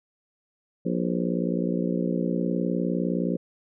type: harmonic tone with a mistuned harmonic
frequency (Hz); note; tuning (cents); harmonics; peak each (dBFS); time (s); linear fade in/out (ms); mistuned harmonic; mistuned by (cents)
59.5; A#1; +36; 3 / 4 / 5 / 6 / 7 / 8 / 9; -27 / -29 / -31 / -33 / -34 / -35 / -36; 0.85-3.37; 10; 8; +73
effects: none